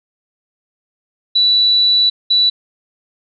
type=tone bursts at uneven times; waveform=sine; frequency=3951 Hz; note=B7; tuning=in tune; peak=-9 dBFS; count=2; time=1.35-2.1 / 2.3-2.5 s; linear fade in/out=10 ms; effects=none